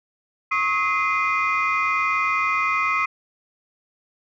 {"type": "tone cluster", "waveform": "sine", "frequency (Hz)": [1094, 1275, 2065, 2456], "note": ["C#6", "D#6", "C7", "D#7"], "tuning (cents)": [-23, 42, -23, -23], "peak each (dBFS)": [-24, -23, -23, -25], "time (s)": [0.51, 3.06], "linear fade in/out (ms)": 10, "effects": ["tanh soft clip ceiling -12 dBFS"]}